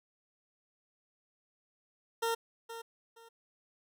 20% pulse tone with echo, 458.8 Hz, A#4, 28 cents flat, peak -25 dBFS, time 2.22-2.35 s, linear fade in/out 10 ms, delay 470 ms, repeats 2, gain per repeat -12 dB, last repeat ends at 3.29 s, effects none

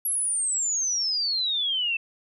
sine exponential sweep, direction down, 11420 to 2637 Hz, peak -23 dBFS, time 0.05-1.97 s, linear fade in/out 5 ms, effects none

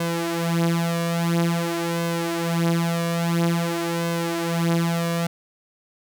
sawtooth tone with flanger, 168.6 Hz, E3, 39 cents sharp, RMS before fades -23 dBFS, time 0-5.27 s, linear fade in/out 5 ms, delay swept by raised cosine 1.9 to 7.7 ms, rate 0.49 Hz, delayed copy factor +0.75, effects none

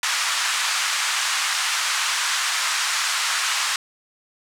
pink band-pass noise, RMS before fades -23 dBFS, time 0.03-3.76 s, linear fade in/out 2 ms, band 1100 to 8800 Hz, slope 24 dB/octave, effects none

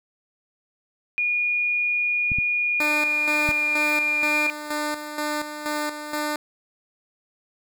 sine tone with pitch glide, 2440 to 2405 Hz, D#7 to D7, -34 to +41 cents, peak -20 dBFS, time 1.18-4.5 s, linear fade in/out 0 ms, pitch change -25 cents, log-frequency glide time 2.57-3.86 s
clicks, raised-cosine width 5 ms, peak -17 dBFS, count 3, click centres 2.318 / 2.386 / 3.49 s
10% pulse tone with tremolo, 299.7 Hz, D4, 35 cents sharp, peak -16 dBFS, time 2.8-6.36 s, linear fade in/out 2 ms, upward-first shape square, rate 2.1 Hz, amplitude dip 60%
effects none

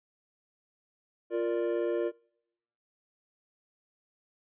triangle chord, Bb major, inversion second, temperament equal, 349.2 / 466.2 / 587.3 Hz, F4 / Bb4 / D5, 0 / 0 / 0 cents, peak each -28 / -30 / -32 dBFS, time 1.3-2.12 s, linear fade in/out 50 ms, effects noise-tail reverb RT60 0.8 s tail -26 dB re dry + resampled to 8000 Hz

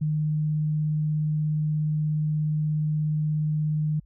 sine tone, 152.8 Hz, D#3, 31 cents flat, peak -22 dBFS, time 0.01-4 s, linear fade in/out 10 ms, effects added 50 Hz sine -52 dBFS peak until 4.05 s

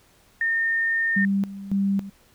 sine tone, 1823 Hz, A#6, 39 cents flat, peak -20 dBFS, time 0.41-1.25 s, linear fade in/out 2 ms
sine tone with tremolo, 197.2 Hz, G3, 11 cents sharp, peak -19 dBFS, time 1.16-2.1 s, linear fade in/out 10 ms, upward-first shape square, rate 1.8 Hz, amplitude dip 80%
effects pink hiss -58 dBFS RMS until 2.34 s

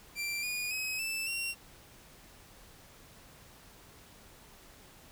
sawtooth tone with pitch steps, 2357 / 2449 / 2544 / 2643 / 2745 Hz, D7 / D#7 / D#7 / E7 / F7, +6 / -28 / +38 / +4 / -31 cents, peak -30 dBFS, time 0.15-1.55 s, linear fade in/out 50 ms, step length 280 ms, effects pink hiss -56 dBFS RMS until 5.11 s

